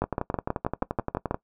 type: two click trains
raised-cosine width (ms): 1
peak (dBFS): -13 / -11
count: 16 / 9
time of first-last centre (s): 0.04-1.344 / 0.02-1.31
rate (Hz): 11.5 / 6.2
effects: noise-tail reverb RT60 0.1 s tail -19 dB re dry